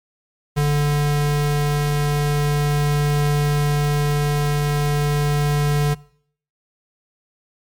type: tone pair together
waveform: square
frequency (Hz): 48.61 / 146.2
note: G1 / D3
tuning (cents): -14 / -7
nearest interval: octave + perfect fifth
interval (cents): 1907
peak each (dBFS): -27 / -17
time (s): 0.56-5.95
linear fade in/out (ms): 20
effects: noise-tail reverb RT60 0.6 s tail -22 dB re dry + MP3 96 kbps